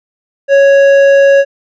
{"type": "tone with hard clipping", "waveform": "sine", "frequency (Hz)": 554.4, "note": "C#5", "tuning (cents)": 0, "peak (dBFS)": -5, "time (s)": [0.48, 1.45], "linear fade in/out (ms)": 50, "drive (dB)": 8, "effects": ["resampled to 16000 Hz"]}